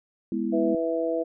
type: chord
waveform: sine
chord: E major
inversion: first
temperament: equal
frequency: 207.7 / 246.9 / 329.6 Hz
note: G#3 / B3 / E4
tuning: 0 / 0 / 0 cents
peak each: -29 dBFS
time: 0.32-0.75 s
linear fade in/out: 2 ms
type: harmonic tone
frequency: 164.4 Hz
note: E3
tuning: 4 cents flat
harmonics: 2 / 3 / 4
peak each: -29 / -27 / -28 dBFS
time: 0.52-1.24 s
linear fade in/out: 20 ms
effects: none